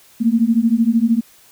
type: beating tone pair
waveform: sine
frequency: 223 / 236 Hz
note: A3 / A#3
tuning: +23 / +22 cents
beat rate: 13 Hz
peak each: -15 dBFS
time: 0.2-1.21 s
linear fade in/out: 20 ms
effects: white hiss -49 dBFS RMS until 1.51 s